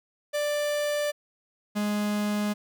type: tone pair in turn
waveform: 45% pulse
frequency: 589 / 208.2 Hz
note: D5 / G#3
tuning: +5 / +5 cents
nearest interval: octave + tritone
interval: 1800 cents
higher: first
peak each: -25 / -25 dBFS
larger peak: neither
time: 0.33-1.12 / 1.75-2.54 s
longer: neither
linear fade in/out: 20 ms
effects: none